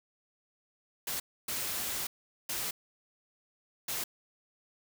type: noise bursts at uneven times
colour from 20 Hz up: white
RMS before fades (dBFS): -35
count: 4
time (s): 1.07-1.2 / 1.48-2.07 / 2.49-2.71 / 3.88-4.04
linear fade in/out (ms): 5
effects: none